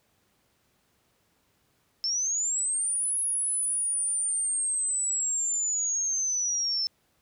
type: linear two-way sweep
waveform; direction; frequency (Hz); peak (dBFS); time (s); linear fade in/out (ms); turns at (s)
sine; up then down; 5274 to 10548 to 5274; -25; 2.04-6.87; 0; 3.19
effects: pink hiss -69 dBFS RMS until 7.21 s + high-pass 60 Hz 12 dB/octave